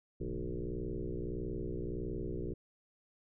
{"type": "tone with frequency modulation", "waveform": "sine", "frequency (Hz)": 164.81, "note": "E3", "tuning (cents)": 0, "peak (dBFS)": -35, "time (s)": [0.2, 2.54], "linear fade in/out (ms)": 10, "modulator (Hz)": 61.6, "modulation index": 4.4, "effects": []}